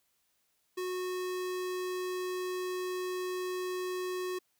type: tone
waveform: square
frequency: 366 Hz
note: F#4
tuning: 19 cents flat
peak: -34 dBFS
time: 0.77-4.39 s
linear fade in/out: 10 ms
effects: white hiss -75 dBFS RMS until 4.59 s